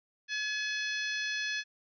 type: harmonic tone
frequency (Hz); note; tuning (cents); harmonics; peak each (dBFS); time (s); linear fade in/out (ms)
851; G#5; +42; 2 / 3 / 4 / 5 / 6 / 7; -34 / -38 / -40 / -42 / -44 / -45; 0.28-1.64; 50
effects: none